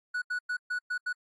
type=tone bursts at uneven times; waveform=triangle; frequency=1472 Hz; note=F#6; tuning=9 cents flat; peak=-27 dBFS; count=6; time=0.14-0.22 / 0.3-0.39 / 0.49-0.57 / 0.7-0.79 / 0.9-0.98 / 1.06-1.13 s; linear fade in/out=10 ms; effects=AAC 32 kbps